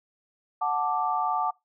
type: chord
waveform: sine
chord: D major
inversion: first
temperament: equal with one note detuned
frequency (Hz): 736.2 / 880 / 1174.7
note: F#5 / A5 / D6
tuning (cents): -9 / 0 / 0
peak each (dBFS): -28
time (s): 0.61-1.51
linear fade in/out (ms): 10
effects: noise-tail reverb RT60 0.2 s tail -24 dB re dry